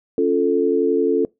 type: chord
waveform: sine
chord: Db augmented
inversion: none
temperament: equal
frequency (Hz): 277.2 / 349.2 / 440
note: Db4 / F4 / A4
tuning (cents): 0 / 0 / 0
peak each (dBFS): -21 / -20 / -17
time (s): 0.18-1.25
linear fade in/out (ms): 2
effects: noise-tail reverb RT60 0.2 s tail -23 dB re dry